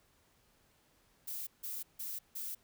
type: noise bursts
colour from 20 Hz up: violet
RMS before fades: -41 dBFS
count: 4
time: 1.27-2.55 s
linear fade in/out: 10 ms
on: 200 ms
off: 160 ms
effects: pink hiss -70 dBFS RMS until 2.63 s